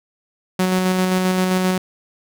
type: tone with tremolo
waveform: sawtooth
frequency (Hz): 185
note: F#3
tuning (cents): 0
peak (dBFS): -11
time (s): 0.59-1.78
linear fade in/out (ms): 5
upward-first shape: square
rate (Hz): 7.6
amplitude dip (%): 25
effects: none